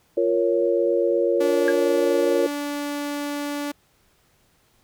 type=chord; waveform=sine; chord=Bb minor; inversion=second; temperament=equal; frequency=349.2 / 466.2 / 554.4 Hz; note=F4 / Bb4 / Db5; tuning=0 / 0 / 0 cents; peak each=-22 dBFS; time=0.17-2.47 s; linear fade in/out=5 ms
type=tone; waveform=sawtooth; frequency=289.4 Hz; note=D4; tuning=25 cents flat; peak=-22 dBFS; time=1.4-3.72 s; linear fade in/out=10 ms
type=tone with exponential decay; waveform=sine; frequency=1637 Hz; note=G#6; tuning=25 cents flat; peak=-17 dBFS; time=1.68-1.76 s; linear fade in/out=1 ms; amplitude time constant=17 ms
effects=pink hiss -62 dBFS RMS until 4.83 s